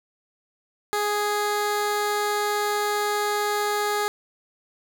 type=tone; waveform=15% pulse; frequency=415.3 Hz; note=G#4; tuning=in tune; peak=-16 dBFS; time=0.93-4.08 s; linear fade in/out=0 ms; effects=none